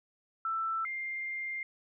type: tone pair in turn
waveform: sine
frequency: 1329 / 2106 Hz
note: E6 / C7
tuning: +14 / +11 cents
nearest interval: minor sixth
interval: 797 cents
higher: second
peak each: -30 / -34 dBFS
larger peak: first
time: 0.45-0.85 / 0.85-1.63 s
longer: second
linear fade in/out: 2 ms
effects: none